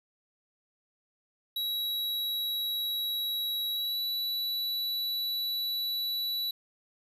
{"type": "tone with pitch glide", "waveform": "square", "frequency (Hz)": [3879, 3940], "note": ["B7", "B7"], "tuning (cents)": [-32, -5], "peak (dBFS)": -30, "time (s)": [1.56, 6.51], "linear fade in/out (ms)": 5, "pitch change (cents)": 27, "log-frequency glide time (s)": [3.71, 3.99], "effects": ["10-bit"]}